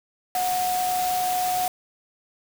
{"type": "tone in noise", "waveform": "sine", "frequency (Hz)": 731, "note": "F#5", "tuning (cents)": -21, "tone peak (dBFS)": -22, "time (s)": [0.35, 1.68], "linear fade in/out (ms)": 2, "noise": "white", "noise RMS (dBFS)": -31, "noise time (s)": [0.35, 1.68], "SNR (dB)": 6, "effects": []}